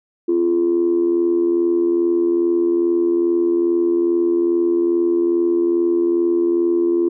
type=tone with amplitude modulation; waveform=sine; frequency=343.9 Hz; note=F4; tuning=27 cents flat; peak=-10 dBFS; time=0.28-7.09 s; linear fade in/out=10 ms; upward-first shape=sine; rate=82.4 Hz; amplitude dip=65%; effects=tanh soft clip ceiling -8 dBFS